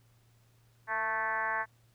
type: tone with frequency modulation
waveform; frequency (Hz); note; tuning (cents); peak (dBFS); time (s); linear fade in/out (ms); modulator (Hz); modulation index
sine; 1318.5; E6; 0; -29; 0.87-1.66; 50; 217; 2.7
effects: added 116 Hz sine -63 dBFS peak until 1.94 s + pink hiss -70 dBFS RMS until 1.94 s